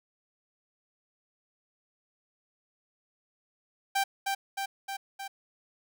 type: tone with echo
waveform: sawtooth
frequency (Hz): 785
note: G5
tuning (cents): +2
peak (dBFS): -21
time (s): 3.95-4.04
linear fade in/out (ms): 10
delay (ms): 310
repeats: 4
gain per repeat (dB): -3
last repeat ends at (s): 5.28
effects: none